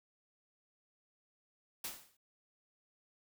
white noise with exponential decay, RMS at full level -38 dBFS, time 1.84-2.17 s, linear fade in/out 5 ms, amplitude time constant 71 ms, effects none

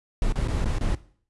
brown noise with dropouts, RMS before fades -24 dBFS, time 0.22-0.95 s, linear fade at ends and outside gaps 2 ms, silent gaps 0.324-0.356 / 0.476-0.482 / 0.645-0.656 / 0.785-0.809 s, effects noise-tail reverb RT60 0.5 s tail -18 dB re dry + resampled to 24000 Hz

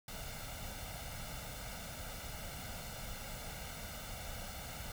pink noise with comb filter, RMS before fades -45 dBFS, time 0.08-4.92 s, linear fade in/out 2 ms, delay 1.4 ms, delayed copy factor +0.7, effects none

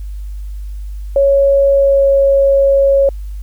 sine tone with pitch glide, 554.4 to 550.9 Hz, C#5 to C#5, 0 to -11 cents, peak -7 dBFS, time 1.16-3.09 s, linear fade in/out 2 ms, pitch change -11 cents, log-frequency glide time 1.72-2.06 s, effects added 50 Hz sine -22 dBFS peak until 3.42 s + white hiss -52 dBFS RMS until 3.42 s

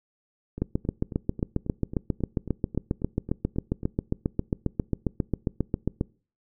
two click trains, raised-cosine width 3 ms, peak -22 / -11 dBFS, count 13 / 41, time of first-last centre 0.58-3.832 / 0.62-6.011 s, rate 3.69 / 7.42 Hz, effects noise-tail reverb RT60 0.4 s tail -24 dB re dry

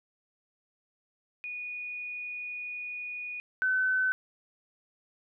sine tone pair in turn, 2462 / 1517.5 Hz, D#7 / F#6, -19 / +43 cents, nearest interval minor sixth, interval 838 cents, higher first, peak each -35 / -24 dBFS, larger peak second, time 1.44-3.4 / 3.62-4.12 s, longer first, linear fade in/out 0 ms, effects none

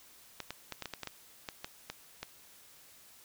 clicks, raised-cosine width 0.2 ms, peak -21 dBFS, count 12, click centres 0.403 / 0.506 / 0.723 / 0.823 / 0.857 / 0.937 / 1.033 / 1.073 / 1.488 / 1.645 / 1.9 / 2.23 s, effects white hiss -58 dBFS RMS until 3.24 s

